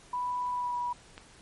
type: tone with pitch glide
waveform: sine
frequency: 987.8 to 973.6 Hz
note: B5 to B5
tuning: 0 to -25 cents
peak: -29 dBFS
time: 0.13-0.93 s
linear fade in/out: 5 ms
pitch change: -25 cents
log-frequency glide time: 0.52-0.77 s
type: click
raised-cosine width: 0.3 ms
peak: -27 dBFS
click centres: 1.179 s
effects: pink hiss -55 dBFS RMS until 1.41 s + MP3 48 kbps